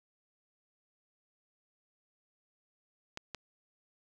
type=clicks; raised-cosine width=0.2 ms; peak=-22 dBFS; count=2; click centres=3.174 / 3.347 s; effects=none